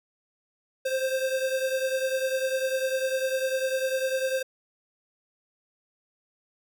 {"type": "beating tone pair", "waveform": "square", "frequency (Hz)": [523.3, 533.3], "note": ["C5", "C5"], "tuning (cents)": [0, 33], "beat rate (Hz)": 10, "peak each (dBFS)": [-27, -32], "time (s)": [0.85, 4.43], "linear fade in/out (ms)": 10, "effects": []}